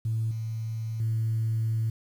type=tone with level steps; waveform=sine; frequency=111.9 Hz; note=A2; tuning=30 cents sharp; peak=-24 / -29 / -23 dBFS; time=0.05-1.9 s; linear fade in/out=5 ms; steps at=0.31 / 1 s; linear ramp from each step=2 ms; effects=tanh soft clip ceiling -20 dBFS + 9-bit